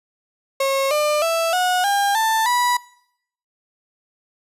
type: tone with pitch steps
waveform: 35% pulse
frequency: 543 / 599 / 660.8 / 729 / 804.2 / 887.2 / 978.8 Hz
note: C#5 / D5 / E5 / F#5 / G5 / A5 / B5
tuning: -36 / +34 / +4 / -26 / +44 / +14 / -16 cents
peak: -15 dBFS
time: 0.6-2.77 s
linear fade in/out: 5 ms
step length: 310 ms
effects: noise-tail reverb RT60 0.7 s tail -20 dB re dry + resampled to 32000 Hz